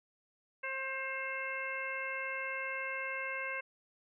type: harmonic tone with a mistuned harmonic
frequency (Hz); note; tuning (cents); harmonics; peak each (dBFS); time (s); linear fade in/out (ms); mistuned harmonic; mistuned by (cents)
533; C5; +32; 1 / 2 / 3 / 4 / 5; -44 / -44 / -41 / -40 / -43; 0.63-3.61; 10; 3; -18
effects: none

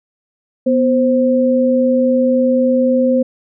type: tone pair together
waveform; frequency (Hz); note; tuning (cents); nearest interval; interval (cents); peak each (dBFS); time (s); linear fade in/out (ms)
sine; 247 / 523.3; B3 / C5; 0 / 0; octave + minor second; 1300; -13; 0.66-3.23; 10
effects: none

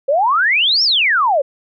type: exponential two-way sweep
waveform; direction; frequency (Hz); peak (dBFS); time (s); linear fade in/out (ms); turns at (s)
sine; up then down; 522 to 5588 to 522; -11; 0.08-1.42; 10; 0.83
effects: none

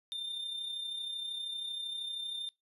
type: tone with amplitude modulation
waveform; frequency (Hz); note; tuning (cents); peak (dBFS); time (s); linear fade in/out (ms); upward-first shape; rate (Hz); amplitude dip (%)
triangle; 3603; A7; +40; -33; 0.12-2.49; 0; sine; 32.8; 45
effects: noise-tail reverb RT60 0.2 s tail -23 dB re dry + resampled to 32000 Hz

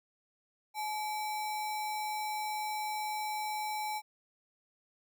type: tone with sample-and-hold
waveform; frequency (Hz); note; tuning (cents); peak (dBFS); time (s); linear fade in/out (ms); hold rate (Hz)
sine; 852; G#5; +44; -33; 0.74-4.02; 50; 3150
effects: none

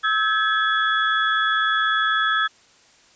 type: tone cluster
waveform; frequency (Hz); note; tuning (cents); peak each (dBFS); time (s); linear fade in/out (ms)
sine; 1300 / 1581 / 1701 / 3376; E6 / G6 / G#6 / G#7; -24 / +14 / +41 / +28; -21 / -27 / -22 / -26; 0.03-2.48; 20
effects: white hiss -54 dBFS RMS until 3.15 s + resampled to 16000 Hz

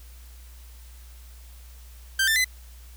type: tone with pitch steps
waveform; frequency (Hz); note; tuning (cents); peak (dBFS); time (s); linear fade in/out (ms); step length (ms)
sawtooth; 1568 / 1780.5 / 2022; G6 / A6 / B6; 0 / +20 / +40; -16; 2.19-2.445; 5; 85
effects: added 60 Hz sine -43 dBFS peak until 2.96 s + white hiss -54 dBFS RMS until 2.96 s

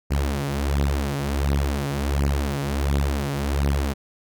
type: beating tone pair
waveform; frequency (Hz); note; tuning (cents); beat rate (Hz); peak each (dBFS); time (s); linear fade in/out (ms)
sawtooth; 69.5 / 70.9; C#2 / C#2; +5 / +40; 1.4; -20; 0.1-3.94; 20
effects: none

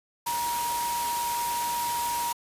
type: tone in noise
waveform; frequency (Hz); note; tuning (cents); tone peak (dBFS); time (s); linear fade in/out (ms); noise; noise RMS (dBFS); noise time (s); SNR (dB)
sine; 950; A#5; +33; -27; 0.26-2.33; 10; white; -33; 0.26-2.33; +3
effects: resampled to 32000 Hz

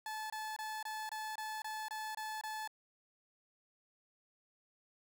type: tone bursts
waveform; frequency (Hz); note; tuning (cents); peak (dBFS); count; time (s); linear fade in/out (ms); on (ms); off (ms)
30% pulse; 866; A5; -28; -37; 10; 0.06-2.676; 2; 240; 24
effects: none

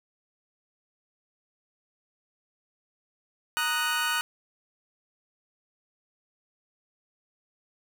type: chord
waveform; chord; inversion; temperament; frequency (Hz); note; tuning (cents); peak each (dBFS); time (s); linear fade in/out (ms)
25% pulse; D# minor; second; equal; 932.3 / 1244.5 / 1480; A#5 / D#6 / F#6; 0 / 0 / 0; -29 / -27 / -24; 3.57-4.21; 0
effects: none

